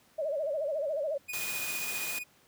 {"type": "tone with vibrato", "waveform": "sine", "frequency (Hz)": 595, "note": "D5", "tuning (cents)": 22, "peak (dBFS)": -29, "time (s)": [0.18, 1.18], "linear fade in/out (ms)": 10, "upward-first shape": "sine", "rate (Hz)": 14, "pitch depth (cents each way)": 140}
{"type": "tone with tremolo", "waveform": "45% pulse", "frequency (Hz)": 2475, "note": "D#7", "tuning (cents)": -10, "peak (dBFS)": -33, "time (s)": [1.28, 2.24], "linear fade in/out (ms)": 20, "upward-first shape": "triangle", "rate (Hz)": 15, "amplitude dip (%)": 55}
{"type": "noise", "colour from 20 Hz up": "white", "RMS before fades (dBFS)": -37, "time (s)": [1.33, 2.19], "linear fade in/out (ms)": 5}
{"effects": ["pink hiss -63 dBFS RMS until 2.47 s", "high-pass 100 Hz 12 dB/octave"]}